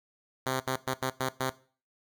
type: tone bursts at uneven times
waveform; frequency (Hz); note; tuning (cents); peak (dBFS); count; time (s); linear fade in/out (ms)
5% pulse; 130.81; C3; 0; -17; 6; 0.46-0.6 / 0.67-0.76 / 0.87-0.94 / 1.02-1.1 / 1.2-1.29 / 1.4-1.5; 5
effects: noise-tail reverb RT60 0.4 s tail -18 dB re dry